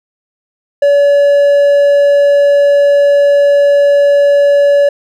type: tone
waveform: triangle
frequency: 570 Hz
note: C#5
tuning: 48 cents sharp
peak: -3 dBFS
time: 0.82-4.89 s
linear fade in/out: 5 ms
effects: none